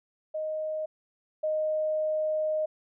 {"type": "tone pair in turn", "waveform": "sine", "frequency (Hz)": [622.3, 619.9], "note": ["D#5", "D#5"], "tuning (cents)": [0, -7], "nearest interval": "unison", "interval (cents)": 7, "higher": "first", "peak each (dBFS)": [-29, -25], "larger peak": "second", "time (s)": [[0.34, 0.86], [1.43, 2.66]], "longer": "second", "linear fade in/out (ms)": 10, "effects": []}